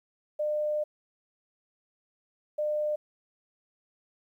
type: tone pair in turn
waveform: sine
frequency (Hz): 602 / 602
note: D5 / D5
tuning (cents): +43 / +43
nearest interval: unison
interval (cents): 0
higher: neither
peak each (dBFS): -26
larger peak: neither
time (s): 0.39-0.84 / 2.58-2.96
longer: first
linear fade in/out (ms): 10
effects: 11-bit